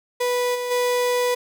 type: tone with level steps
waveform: 35% pulse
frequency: 492.1 Hz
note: B4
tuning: 6 cents flat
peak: -18 / -23 / -17 dBFS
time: 0.2-1.35 s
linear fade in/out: 10 ms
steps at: 0.54 / 0.7 s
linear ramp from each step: 20 ms
effects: none